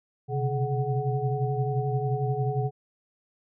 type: tone cluster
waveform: sine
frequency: 123.1 / 129.1 / 140.4 / 424.2 / 743 Hz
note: B2 / C3 / C#3 / G#4 / F#5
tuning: -5 / -23 / +22 / +37 / +7 cents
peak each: -36 / -27 / -32 / -31 / -33 dBFS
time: 0.28-2.71 s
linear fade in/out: 50 ms
effects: none